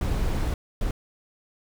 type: noise bursts at uneven times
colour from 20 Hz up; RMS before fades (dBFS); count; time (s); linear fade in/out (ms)
brown; -25; 2; 0.01-0.54 / 0.81-0.91; 2
effects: none